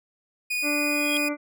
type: tone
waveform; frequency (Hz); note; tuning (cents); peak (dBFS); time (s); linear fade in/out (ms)
40% pulse; 2466; D#7; -16; -24; 0.5-1.29; 10
type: harmonic tone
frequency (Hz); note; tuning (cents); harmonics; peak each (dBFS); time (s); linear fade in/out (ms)
293.7; D4; 0; 1 / 2 / 3 / 4 / 5 / 7 / 8; -27 / -31 / -42 / -38 / -39 / -37 / -40; 0.62-1.37; 50
type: tone with exponential growth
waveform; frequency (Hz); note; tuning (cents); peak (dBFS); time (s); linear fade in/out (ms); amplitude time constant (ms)
square; 3260; G#7; -33; -25; 0.9-1.17; 0; 58
effects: none

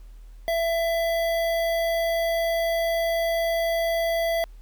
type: tone with notch filter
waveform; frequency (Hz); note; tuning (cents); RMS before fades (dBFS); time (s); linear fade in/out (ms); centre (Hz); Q
square; 667; E5; +20; -24; 0.48-4.44; 0; 7500; 0.99
effects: added 40 Hz sine -41 dBFS peak until 4.61 s + pink hiss -63 dBFS RMS until 4.61 s

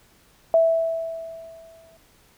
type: tone with exponential decay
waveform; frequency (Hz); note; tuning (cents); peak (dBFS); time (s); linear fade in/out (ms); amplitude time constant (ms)
sine; 657; E5; -6; -12; 0.54-1.97; 1; 310
effects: pink hiss -57 dBFS RMS until 2.37 s

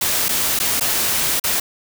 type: noise with dropouts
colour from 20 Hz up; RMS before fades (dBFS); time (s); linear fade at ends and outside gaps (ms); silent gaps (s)
white; -19; 0.01-1.6; 5; 0.285-0.29 / 0.59-0.599 / 0.798-0.808 / 1.398-1.439
effects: none

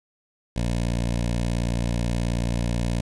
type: tone with notch filter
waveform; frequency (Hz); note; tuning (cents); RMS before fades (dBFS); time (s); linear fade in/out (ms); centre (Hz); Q
15% pulse; 58.6; A#1; +10; -25; 0.56-3.01; 5; 1300; 1.2
effects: resampled to 22050 Hz + 7-bit

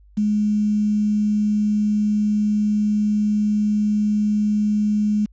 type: tone with quantisation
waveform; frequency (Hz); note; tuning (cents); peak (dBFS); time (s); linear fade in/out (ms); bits
sine; 210; G#3; +19; -16; 0.17-5.26; 10; 7
effects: added 50 Hz sine -47 dBFS peak until 5.32 s + resampled to 16000 Hz

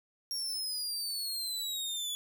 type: exponential sweep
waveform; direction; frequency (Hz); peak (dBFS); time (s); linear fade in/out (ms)
sawtooth; down; 5588 to 3417; -31; 0.31-2.15; 0
effects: none

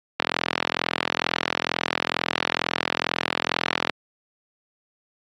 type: click train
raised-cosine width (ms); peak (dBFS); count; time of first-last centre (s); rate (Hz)
0.3; -3; 157; 0.2-3.897; 42.2
effects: high-pass 150 Hz 12 dB/octave + AAC 48 kbps

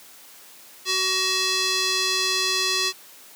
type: tone with band-pass filter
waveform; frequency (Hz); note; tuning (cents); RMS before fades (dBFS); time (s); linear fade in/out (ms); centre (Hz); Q
square; 375.7; F#4; +26; -23; 0.85-2.93; 50; 4500; 1.7
effects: white hiss -47 dBFS RMS until 3.35 s + high-pass 200 Hz 12 dB/octave

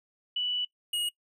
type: tone pair in turn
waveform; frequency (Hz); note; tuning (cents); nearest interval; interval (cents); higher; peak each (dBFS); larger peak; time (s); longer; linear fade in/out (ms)
sine / square; 2960 / 2884; F#7 / F#7; 0 / -45; unison; 45; first; -27 / -28; first; 0.36-0.65 / 0.93-1.09; first; 5
effects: noise-tail reverb RT60 0.1 s tail -22 dB re dry

